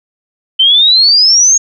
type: exponential sweep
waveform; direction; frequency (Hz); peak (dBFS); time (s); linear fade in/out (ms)
sine; up; 3054 to 6645; -4; 0.59-1.58; 10
effects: none